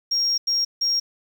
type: tone bursts at uneven times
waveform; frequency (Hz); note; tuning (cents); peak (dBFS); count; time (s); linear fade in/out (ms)
sine; 5580; F8; -2; -17; 3; 0.11-0.38 / 0.47-0.65 / 0.81-1; 10
effects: tanh soft clip ceiling -16 dBFS + 8-bit